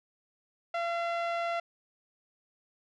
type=tone with low-pass filter; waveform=sawtooth; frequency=682 Hz; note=F5; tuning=41 cents flat; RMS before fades=-32 dBFS; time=0.74-1.6 s; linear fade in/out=5 ms; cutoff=2600 Hz; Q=0.87; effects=none